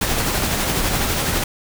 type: noise with tremolo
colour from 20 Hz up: pink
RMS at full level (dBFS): -19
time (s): 0.01-1.44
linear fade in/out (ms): 5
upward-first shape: sine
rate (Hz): 12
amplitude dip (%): 30
effects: none